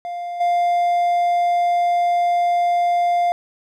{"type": "tone with level steps", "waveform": "triangle", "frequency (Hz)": 700, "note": "F5", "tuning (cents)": 4, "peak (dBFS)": [-23, -13], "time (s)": [0.05, 3.32], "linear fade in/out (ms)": 0, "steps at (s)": 0.4, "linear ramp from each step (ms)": 10, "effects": []}